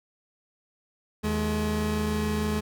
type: tone pair together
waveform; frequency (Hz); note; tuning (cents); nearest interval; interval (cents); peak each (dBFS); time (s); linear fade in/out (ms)
30% pulse; 79.56 / 212.4; D#2 / G#3; +39 / +39; octave + perfect fourth; 1700; -27 / -24; 1.23-2.61; 20
effects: none